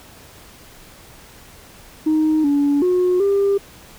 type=tone with pitch steps; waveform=sine; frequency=311.3 / 285.9 / 362.1 / 398.2 Hz; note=D#4 / D4 / F#4 / G4; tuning=+1 / -46 / -37 / +27 cents; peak=-12 dBFS; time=2.06-3.58 s; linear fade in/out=10 ms; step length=380 ms; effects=tanh soft clip ceiling -11 dBFS + pink hiss -44 dBFS RMS until 3.98 s